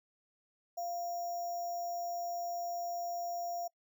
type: tone with sample-and-hold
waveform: sine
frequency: 695 Hz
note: F5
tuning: 9 cents flat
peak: -35 dBFS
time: 0.77-3.68 s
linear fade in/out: 10 ms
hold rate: 6300 Hz
effects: noise-tail reverb RT60 0.1 s tail -24 dB re dry